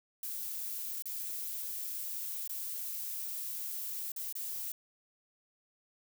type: noise with dropouts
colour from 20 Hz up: violet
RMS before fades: -39 dBFS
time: 0.23-4.72 s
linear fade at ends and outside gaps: 2 ms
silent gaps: 1.023-1.056 / 2.476-2.494 / 4.119-4.162 / 4.326-4.353 s
effects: none